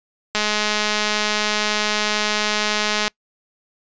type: click train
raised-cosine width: 0.2 ms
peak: -3 dBFS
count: 577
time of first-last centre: 0.35-3.08 s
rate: 211 Hz
effects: noise-tail reverb RT60 0.1 s tail -26 dB re dry + resampled to 16000 Hz